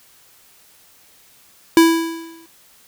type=tone with exponential decay; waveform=square; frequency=329.6 Hz; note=E4; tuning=in tune; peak=-6 dBFS; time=1.77-2.46 s; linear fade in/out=1 ms; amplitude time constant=150 ms; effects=white hiss -51 dBFS RMS until 2.87 s